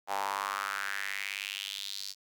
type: tone with high-pass filter sweep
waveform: sawtooth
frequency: 99 Hz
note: G2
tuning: 18 cents sharp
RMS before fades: -36 dBFS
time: 0.07-2.15 s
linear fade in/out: 50 ms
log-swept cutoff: 780 to 4800 Hz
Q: 4
effects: none